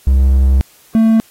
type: tone pair in turn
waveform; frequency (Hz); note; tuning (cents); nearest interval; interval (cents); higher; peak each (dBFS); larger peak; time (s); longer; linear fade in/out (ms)
triangle; 66.4 / 223.3; C2 / A3; +26 / +26; octave + major sixth; 2100; second; -5; neither; 0.07-0.61 / 0.95-1.2; first; 0
effects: white hiss -47 dBFS RMS until 1.3 s + AAC 48 kbps